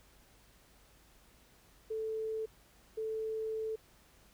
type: tone bursts at uneven times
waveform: sine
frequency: 440 Hz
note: A4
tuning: in tune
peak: -34 dBFS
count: 2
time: 1.9-2.46 / 2.97-3.76 s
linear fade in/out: 10 ms
effects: added 50 Hz sine -68 dBFS peak until 4.33 s + pink hiss -64 dBFS RMS until 4.33 s